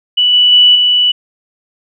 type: tone with level steps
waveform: sine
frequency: 2960 Hz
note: F#7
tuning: in tune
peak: -7 / -5 / -3 / -7 dBFS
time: 0.17-1.12 s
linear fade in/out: 10 ms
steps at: 0.33 / 0.52 / 0.75 s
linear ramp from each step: 5 ms
effects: none